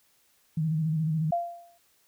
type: tone with vibrato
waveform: sine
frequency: 157.8 Hz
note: D#3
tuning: 25 cents sharp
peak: -24 dBFS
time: 0.57-1.31 s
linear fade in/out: 5 ms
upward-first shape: square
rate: 14 Hz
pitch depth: 48 cents each way
type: tone with exponential decay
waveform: sine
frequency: 690 Hz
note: F5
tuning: 21 cents flat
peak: -21 dBFS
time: 1.32-1.78 s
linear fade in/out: 5 ms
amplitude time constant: 98 ms
effects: white hiss -66 dBFS RMS until 2.07 s